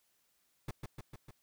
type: noise with echo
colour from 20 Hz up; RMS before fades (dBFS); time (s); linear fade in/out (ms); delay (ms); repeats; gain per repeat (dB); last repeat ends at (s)
brown; -38; 0.68-0.71; 5; 150; 4; -3; 1.31
effects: white hiss -75 dBFS RMS until 1.42 s